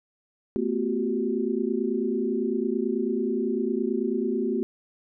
sine tone cluster, 222.6 / 251.2 / 357.5 / 387 Hz, A3 / B3 / F4 / G4, +20 / +30 / +41 / -22 cents, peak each -29 dBFS, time 0.56-4.63 s, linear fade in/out 0 ms, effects none

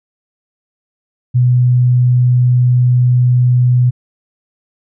sine tone, 124.2 Hz, B2, 10 cents sharp, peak -7 dBFS, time 1.34-3.91 s, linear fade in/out 20 ms, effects none

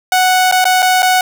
sawtooth tone with dropouts, 740 Hz, F#5, in tune, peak -5 dBFS, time 0.12-1.21 s, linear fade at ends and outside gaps 2 ms, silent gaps 0.514-0.523 / 0.643-0.653 / 0.822-0.826 / 1.022-1.028 s, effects none

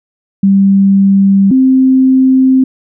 sine tone pair in turn, 196 / 261.6 Hz, G3 / C4, 0 / 0 cents, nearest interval perfect fourth, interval 500 cents, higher second, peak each -4 dBFS, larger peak neither, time 0.43-1.51 / 1.51-2.64 s, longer second, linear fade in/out 5 ms, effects none

